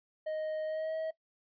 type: tone with pitch glide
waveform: triangle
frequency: 623 to 638.3 Hz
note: D#5 to D#5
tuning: +2 to +44 cents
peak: -31 dBFS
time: 0.26-1.11 s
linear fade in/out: 10 ms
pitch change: +42 cents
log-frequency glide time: 0.65-0.95 s
effects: noise-tail reverb RT60 0.1 s tail -19 dB re dry + resampled to 11025 Hz